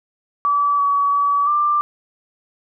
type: tone with pitch steps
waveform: sine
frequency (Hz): 1151 / 1135 / 1142 / 1185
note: D6 / C#6 / D6 / D6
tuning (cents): -35 / +41 / -49 / +15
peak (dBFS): -14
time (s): 0.45-1.81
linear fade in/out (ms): 0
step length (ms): 340
effects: none